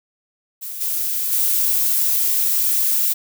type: noise with level steps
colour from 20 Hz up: violet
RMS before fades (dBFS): -30 / -22 / -18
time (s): 0.61-3.14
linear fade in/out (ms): 20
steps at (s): 0.8 / 1.31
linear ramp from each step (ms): 20
effects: none